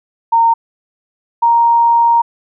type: tone pair in turn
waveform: sine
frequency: 920 / 933.9 Hz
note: A#5 / A#5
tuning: -23 / +3 cents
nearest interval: unison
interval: 26 cents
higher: second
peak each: -7 dBFS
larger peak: neither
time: 0.32-0.54 / 1.42-2.22 s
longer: second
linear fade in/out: 10 ms
effects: none